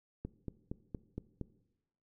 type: click train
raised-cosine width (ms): 3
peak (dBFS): -26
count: 6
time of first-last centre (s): 0.25-1.413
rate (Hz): 4.3
effects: noise-tail reverb RT60 0.9 s tail -18 dB re dry